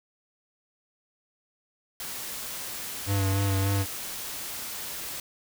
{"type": "noise", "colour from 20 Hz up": "white", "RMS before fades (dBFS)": -36, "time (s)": [2, 5.2], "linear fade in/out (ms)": 2}
{"type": "tone with vibrato", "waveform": "square", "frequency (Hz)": 98, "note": "G2", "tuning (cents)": 0, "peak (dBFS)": -24, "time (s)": [3.06, 3.86], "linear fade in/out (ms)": 50, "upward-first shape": "sine", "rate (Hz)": 3.4, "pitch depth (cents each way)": 26}
{"effects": []}